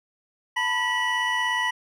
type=tone cluster; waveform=triangle; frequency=895 / 992 / 1941 / 2960 Hz; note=A5 / B5 / B6 / F#7; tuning=+29 / +7 / -31 / 0 cents; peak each=-29 / -26 / -23 / -30 dBFS; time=0.56-1.71 s; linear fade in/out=10 ms; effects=none

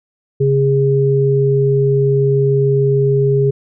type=tone pair together; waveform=sine; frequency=136.8 / 409.7 Hz; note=C#3 / G#4; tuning=-23 / -24 cents; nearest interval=octave + perfect fifth; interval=1899 cents; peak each=-13 dBFS; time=0.4-3.51 s; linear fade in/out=10 ms; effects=none

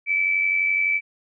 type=tone with amplitude modulation; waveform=sine; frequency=2309 Hz; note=D7; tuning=30 cents flat; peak=-16 dBFS; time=0.06-1.01 s; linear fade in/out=50 ms; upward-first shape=sine; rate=91.8 Hz; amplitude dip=50%; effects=none

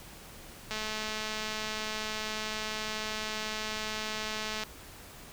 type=click train; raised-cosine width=0.2 ms; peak=-18 dBFS; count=849; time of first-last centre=0.71-4.636 s; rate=216 Hz; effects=pink hiss -49 dBFS RMS until 5.32 s

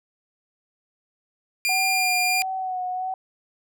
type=tone; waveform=sawtooth; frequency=2400 Hz; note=D7; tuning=37 cents sharp; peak=-17 dBFS; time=1.65-2.42 s; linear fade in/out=0 ms
type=tone with vibrato; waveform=sine; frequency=745 Hz; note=F#5; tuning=12 cents sharp; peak=-25 dBFS; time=1.69-3.14 s; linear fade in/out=2 ms; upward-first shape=sine; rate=1.5 Hz; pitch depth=33 cents each way
effects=none

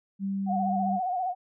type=tone; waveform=sine; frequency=195.8 Hz; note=G3; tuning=2 cents flat; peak=-27 dBFS; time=0.19-1 s; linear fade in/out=50 ms
type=tone with vibrato; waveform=sine; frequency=734 Hz; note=F#5; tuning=14 cents flat; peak=-26 dBFS; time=0.46-1.35 s; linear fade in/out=50 ms; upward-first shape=sine; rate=15 Hz; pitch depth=65 cents each way
effects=none

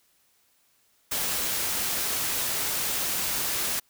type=noise; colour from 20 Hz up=white; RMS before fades=-28 dBFS; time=1.11-3.8 s; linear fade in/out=10 ms; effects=white hiss -66 dBFS RMS until 3.89 s

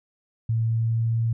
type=tone with pitch glide; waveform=sine; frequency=113.4 to 114.59 Hz; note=A#2 to A#2; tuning=-47 to -29 cents; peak=-20 dBFS; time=0.49-1.33 s; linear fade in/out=5 ms; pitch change=+18 cents; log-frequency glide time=0.65-1.17 s; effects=none

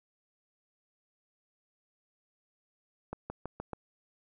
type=accelerating click train; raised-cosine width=1 ms; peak=-23 dBFS; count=5; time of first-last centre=3.13-3.733 s; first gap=170 ms; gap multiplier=0.92; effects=none

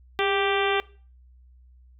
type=harmonic tone with a mistuned harmonic; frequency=392 Hz; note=G4; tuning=in tune; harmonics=1 / 2 / 3 / 4 / 5 / 6 / 7 / 8 / 9; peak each=-25 / -28 / -30 / -31 / -32 / -33 / -33 / -34 / -35 dBFS; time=0.19-0.8 s; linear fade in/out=0 ms; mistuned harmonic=1; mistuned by=+41 cents; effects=noise-tail reverb RT60 0.4 s tail -21 dB re dry + added 62 Hz sine -50 dBFS peak until 1.99 s

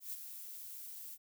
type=noise with ADSR envelope; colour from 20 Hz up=violet; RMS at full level=-41 dBFS; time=0-1.18 s; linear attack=130 ms; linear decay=22 ms; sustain=-7 dB; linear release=48 ms; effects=none

